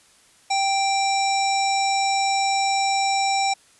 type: harmonic tone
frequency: 784 Hz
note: G5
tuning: in tune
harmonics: 1 / 3 / 5 / 7 / 9 / 10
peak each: -20 / -27 / -31 / -29 / -33 / -34 dBFS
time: 0.5-3.54 s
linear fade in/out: 10 ms
effects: white hiss -55 dBFS RMS until 3.79 s + resampled to 24000 Hz